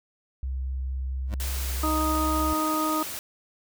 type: tone with vibrato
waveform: sine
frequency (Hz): 65.41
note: C2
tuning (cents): 0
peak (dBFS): -27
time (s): 0.43-2.53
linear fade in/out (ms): 0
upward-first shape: triangle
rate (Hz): 4.4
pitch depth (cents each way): 8
type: tone with exponential growth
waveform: 25% pulse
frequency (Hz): 103.83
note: G#2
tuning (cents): 0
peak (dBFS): -26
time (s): 1.25-1.34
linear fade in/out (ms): 0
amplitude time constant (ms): 18
type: noise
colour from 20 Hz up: white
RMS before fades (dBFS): -35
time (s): 1.4-3.19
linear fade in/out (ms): 0
type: harmonic tone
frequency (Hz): 311.1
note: D#4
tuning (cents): 0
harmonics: 1 / 2 / 3 / 4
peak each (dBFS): -27 / -33 / -33 / -27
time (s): 1.83-3.03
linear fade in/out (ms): 5
effects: none